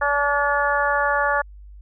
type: harmonic tone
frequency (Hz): 287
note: D4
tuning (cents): -40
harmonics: 2 / 3 / 4 / 5 / 6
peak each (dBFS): -24 / -24 / -24 / -24 / -24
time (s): 0.01-1.42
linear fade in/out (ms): 10
effects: added 50 Hz sine -39 dBFS peak until 1.81 s